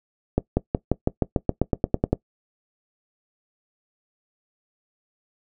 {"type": "accelerating click train", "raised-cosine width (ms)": 2, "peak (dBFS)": -5, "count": 14, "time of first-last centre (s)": [0.38, 2.13], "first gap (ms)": 190, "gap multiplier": 0.94, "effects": ["noise-tail reverb RT60 0.1 s tail -19 dB re dry"]}